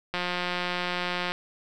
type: click train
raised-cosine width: 0.3 ms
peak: -13 dBFS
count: 211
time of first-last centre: 0.14-1.32 s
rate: 178 Hz
effects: none